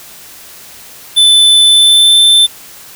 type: tone with pitch glide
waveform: square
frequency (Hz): 3514 to 3545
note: A7 to A7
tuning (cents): -3 to +12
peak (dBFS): -4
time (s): 1.16-2.47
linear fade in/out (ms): 20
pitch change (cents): +15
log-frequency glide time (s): 1.65-2.2
effects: white hiss -34 dBFS RMS until 2.95 s